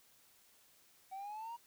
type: exponential sweep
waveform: triangle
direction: up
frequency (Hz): 755 to 956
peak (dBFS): -40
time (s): 1.11-1.57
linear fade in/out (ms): 20
effects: tanh soft clip ceiling -37 dBFS + white hiss -67 dBFS RMS until 1.66 s